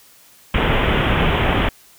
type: low-pass noise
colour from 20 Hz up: pink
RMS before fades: -17 dBFS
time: 0.54-1.69 s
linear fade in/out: 5 ms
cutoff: 3400 Hz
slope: 96 dB/octave
effects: white hiss -49 dBFS RMS until 1.98 s